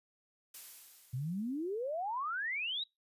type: noise with exponential decay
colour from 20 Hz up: blue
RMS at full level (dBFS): -46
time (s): 0.54-2.15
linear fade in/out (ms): 5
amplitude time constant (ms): 350
type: exponential sweep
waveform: sine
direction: up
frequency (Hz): 120 to 3951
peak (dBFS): -34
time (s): 1.13-2.84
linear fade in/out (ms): 10
effects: noise-tail reverb RT60 0.2 s tail -24 dB re dry + resampled to 32000 Hz